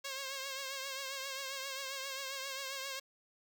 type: tone with vibrato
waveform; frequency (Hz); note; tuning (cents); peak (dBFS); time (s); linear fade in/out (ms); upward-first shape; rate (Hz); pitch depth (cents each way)
5% pulse; 540; C#5; -45; -28; 0.04-3; 10; triangle; 7.5; 60
effects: none